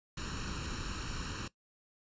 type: noise with comb filter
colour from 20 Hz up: pink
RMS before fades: -39 dBFS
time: 0.17-1.48 s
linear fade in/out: 5 ms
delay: 0.72 ms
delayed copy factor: +0.75
effects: noise-tail reverb RT60 0.1 s tail -18 dB re dry + resampled to 16000 Hz